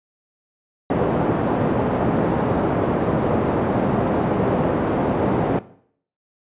pink band-pass noise, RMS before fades -20 dBFS, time 0.9-5.59 s, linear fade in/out 2 ms, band 150 to 740 Hz, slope 12 dB/octave, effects noise-tail reverb RT60 0.6 s tail -17 dB re dry + resampled to 8000 Hz

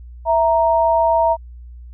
sine tone pair together, 659.2 / 932.3 Hz, E5 / A#5, 0 / 0 cents, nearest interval tritone, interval 600 cents, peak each -15 dBFS, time 0.25-1.37 s, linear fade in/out 50 ms, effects added 60 Hz sine -34 dBFS peak until 1.93 s

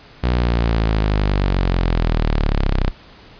sawtooth linear sweep, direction down, 62 to 30.87 Hz, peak -11 dBFS, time 0.23-2.91 s, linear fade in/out 10 ms, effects pink hiss -44 dBFS RMS until 3.39 s + resampled to 11025 Hz

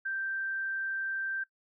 sine tone, 1568 Hz, G6, in tune, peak -31 dBFS, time 0.05-1.44 s, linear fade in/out 10 ms, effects noise-tail reverb RT60 0.1 s tail -17 dB re dry

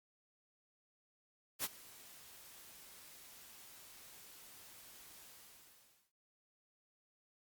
white noise with ADSR envelope, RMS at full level -36 dBFS, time 1.59-6.12 s, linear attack 51 ms, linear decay 35 ms, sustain -21 dB, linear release 900 ms, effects noise-tail reverb RT60 0.6 s tail -24 dB re dry + Opus 48 kbps

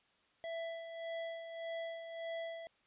square tone with tremolo, 663 Hz, E5, 10 cents sharp, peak -39 dBFS, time 0.44-2.67 s, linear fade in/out 0 ms, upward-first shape sine, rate 1.7 Hz, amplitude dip 55%, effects white hiss -72 dBFS RMS until 2.86 s + resampled to 8000 Hz

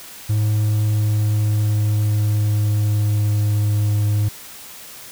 triangle tone with pitch glide, 106.6 to 104.41 Hz, G#2 to G#2, +46 to +10 cents, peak -13 dBFS, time 0.29-4.29 s, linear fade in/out 10 ms, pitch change -36 cents, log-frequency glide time 0.5-3.8 s, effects white hiss -38 dBFS RMS until 5.11 s

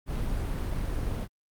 brown noise, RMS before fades -30 dBFS, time 0.06-1.28 s, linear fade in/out 50 ms, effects Opus 32 kbps

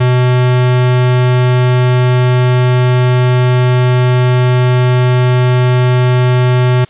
square tone, 125.3 Hz, B2, 25 cents sharp, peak -8 dBFS, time 0-6.85 s, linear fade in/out 10 ms, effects white hiss -43 dBFS RMS until 6.89 s + resampled to 8000 Hz

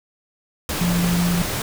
sine tone in noise, 174.4 Hz, F3, 2 cents flat, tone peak -17 dBFS, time 0.81-1.42 s, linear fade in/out 2 ms, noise pink, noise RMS -25 dBFS, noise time 0.69-1.62 s, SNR +5 dB, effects none

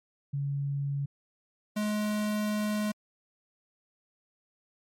sine / square tone pair in turn, 140.7 / 210.8 Hz, C#3 / G#3, +26 / +26 cents, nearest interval perfect fifth, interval 700 cents, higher second, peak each -28 dBFS, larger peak neither, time 0.33-1.06 / 1.76-2.92 s, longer second, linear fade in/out 10 ms, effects MP3 64 kbps

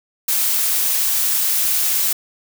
blue noise, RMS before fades -18 dBFS, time 0.28-2.13 s, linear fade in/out 5 ms, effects none

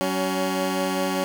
15% pulse tone pair together, 188.34 / 280 Hz, F#3 / C#4, +31 / +18 cents, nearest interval perfect fifth, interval 687 cents, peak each -19 dBFS, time 0.01-1.24 s, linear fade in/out 0 ms, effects none

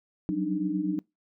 sine tone cluster, 182.4 / 190.7 / 284.5 / 305.9 Hz, F#3 / G3 / C#4 / D#4, -24 / -47 / +45 / -29 cents, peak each -32 / -34 / -34 / -28 dBFS, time 0.29-0.99 s, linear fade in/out 0 ms, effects noise-tail reverb RT60 0.2 s tail -24 dB re dry

